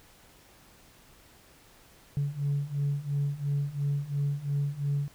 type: beating tone pair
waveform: sine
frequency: 141 / 143.9 Hz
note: C#3 / D3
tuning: +30 / -35 cents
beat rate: 2.9 Hz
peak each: -30 / -28 dBFS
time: 2.17-5.08 s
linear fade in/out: 0 ms
effects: tanh soft clip ceiling -22 dBFS + pink hiss -57 dBFS RMS until 5.14 s